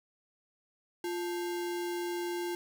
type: tone with sample-and-hold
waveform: sine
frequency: 349.2 Hz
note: F4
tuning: in tune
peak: -32 dBFS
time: 1.04-2.55 s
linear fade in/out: 2 ms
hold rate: 1225 Hz
effects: none